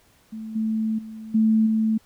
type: tone with level steps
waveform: sine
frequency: 219.9 Hz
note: A3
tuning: 1 cent flat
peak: -31 / -21 / -34 / -15 / -18 dBFS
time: 0.32-1.98 s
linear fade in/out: 10 ms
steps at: 0.55 / 0.98 / 1.34 / 1.66 s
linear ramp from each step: 10 ms
effects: pink hiss -59 dBFS RMS until 2.05 s